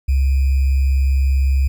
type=tone with sample-and-hold; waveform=sine; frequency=67.4 Hz; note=C#2; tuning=48 cents flat; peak=-12 dBFS; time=0.08-1.68 s; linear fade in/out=10 ms; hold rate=2450 Hz; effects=none